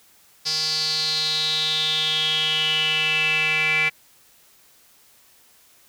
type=tone with band-pass filter sweep; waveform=square; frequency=155.56 Hz; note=D#3; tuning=in tune; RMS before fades=-22 dBFS; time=0.45-3.9 s; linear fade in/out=20 ms; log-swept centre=4900 to 2300 Hz; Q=8.1; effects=white hiss -55 dBFS RMS until 5.88 s